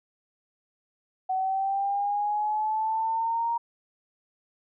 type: linear sweep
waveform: sine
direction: up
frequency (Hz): 749 to 938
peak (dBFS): -24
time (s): 1.29-3.58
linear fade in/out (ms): 10
effects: none